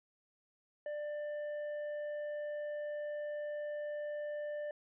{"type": "tone with hard clipping", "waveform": "triangle", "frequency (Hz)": 593, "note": "D5", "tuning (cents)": 17, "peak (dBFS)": -39, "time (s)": [0.86, 4.71], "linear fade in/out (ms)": 2, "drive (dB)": 9, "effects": ["resampled to 8000 Hz"]}